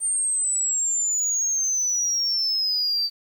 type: exponential sweep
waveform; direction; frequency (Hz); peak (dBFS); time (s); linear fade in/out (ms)
sine; down; 8870 to 4617; -19; 0-3.1; 50
effects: tanh soft clip ceiling -18 dBFS + 9-bit